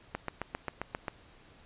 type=click train; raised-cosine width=0.5 ms; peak=-18 dBFS; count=8; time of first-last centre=0.15-1.082 s; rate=7.51 Hz; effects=pink hiss -58 dBFS RMS until 1.65 s + resampled to 8000 Hz